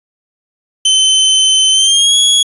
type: tone with pitch glide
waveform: sawtooth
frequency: 3066 to 3343 Hz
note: G7 to G#7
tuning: -39 to +11 cents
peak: -4 dBFS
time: 0.85-2.43 s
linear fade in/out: 5 ms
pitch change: +150 cents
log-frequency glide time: 1.72-2.16 s
effects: resampled to 24000 Hz